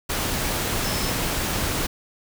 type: tone in noise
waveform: sine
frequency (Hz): 5250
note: E8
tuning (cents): -8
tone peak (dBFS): -33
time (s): 0.84-1.12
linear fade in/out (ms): 10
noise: pink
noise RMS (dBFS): -25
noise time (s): 0.09-1.87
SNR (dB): -11
effects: none